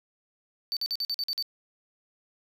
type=tone bursts; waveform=triangle; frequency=4561 Hz; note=C#8; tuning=49 cents sharp; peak=-26 dBFS; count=8; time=0.72-1.425 s; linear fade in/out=0 ms; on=47 ms; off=47 ms; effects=10-bit